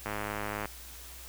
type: click train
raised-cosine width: 0.5 ms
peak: -19 dBFS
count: 63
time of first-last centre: 0.06-0.656 s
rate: 104 Hz
effects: added 60 Hz sine -49 dBFS peak until 1.28 s + white hiss -48 dBFS RMS until 1.28 s